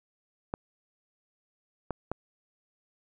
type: clicks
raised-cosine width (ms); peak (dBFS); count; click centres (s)
1; -17; 3; 0.539 / 1.907 / 2.116
effects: none